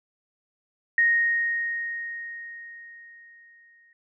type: tone with exponential decay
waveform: sine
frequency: 1864.7 Hz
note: A#6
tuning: in tune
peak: -16 dBFS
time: 0.98-3.93 s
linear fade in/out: 2 ms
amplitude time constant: 640 ms
effects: none